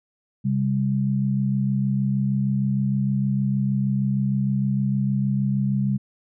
sine tone pair together, 133.4 / 199.87 Hz, C3 / G3, +34 / +34 cents, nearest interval perfect fifth, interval 700 cents, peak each -22 dBFS, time 0.44-5.98 s, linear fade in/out 20 ms, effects none

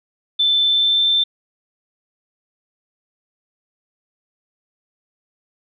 sine tone with pitch glide, 3531 to 3556 Hz, A7 to A7, +5 to +18 cents, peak -13 dBFS, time 0.39-1.24 s, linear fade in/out 10 ms, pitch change +13 cents, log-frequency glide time 0.64-1.04 s, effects none

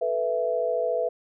sine chord, A suspended second, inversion none, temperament equal with one note detuned, 440 / 493.9 / 663.1 Hz, A4 / B4 / E5, 0 / 0 / +10 cents, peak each -31 / -26 / -26 dBFS, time 0.01-1.09 s, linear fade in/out 10 ms, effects none

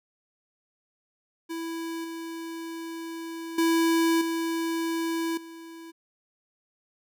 square tone with level steps, 330 Hz, E4, 2 cents sharp, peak -32 / -35 / -21 / -27 / -42 dBFS, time 1.49-5.92 s, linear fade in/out 20 ms, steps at 2.04 / 3.58 / 4.21 / 5.37 s, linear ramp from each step 5 ms, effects none

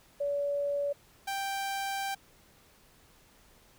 sine / sawtooth tone pair in turn, 571 / 785.3 Hz, D5 / G5, -49 / +3 cents, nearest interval tritone, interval 552 cents, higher second, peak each -28 dBFS, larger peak neither, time 0.2-0.93 / 1.27-2.15 s, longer second, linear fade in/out 10 ms, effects pink hiss -61 dBFS RMS until 3.78 s

